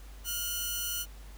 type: tone pair together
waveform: 5% pulse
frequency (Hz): 1422 / 3010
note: F6 / F#7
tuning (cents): +31 / +29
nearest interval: octave + minor second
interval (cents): 1298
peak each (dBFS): -25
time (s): 0.24-1.06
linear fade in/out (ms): 50
effects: added 50 Hz sine -45 dBFS peak until 1.37 s + pink hiss -56 dBFS RMS until 1.37 s